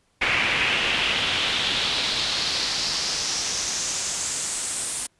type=noise with band-pass filter sweep; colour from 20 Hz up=brown; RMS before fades=-25 dBFS; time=0.21-5.07 s; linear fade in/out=10 ms; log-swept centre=2300 to 9200 Hz; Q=3; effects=pink hiss -66 dBFS RMS until 5.19 s + resampled to 24000 Hz